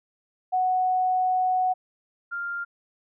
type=tone pair in turn; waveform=sine; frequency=740 / 1396.9 Hz; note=F#5 / F6; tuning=0 / 0 cents; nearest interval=major seventh; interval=1100 cents; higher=second; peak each=-20 / -28 dBFS; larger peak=first; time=0.52-1.74 / 2.31-2.65 s; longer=first; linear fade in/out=20 ms; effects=none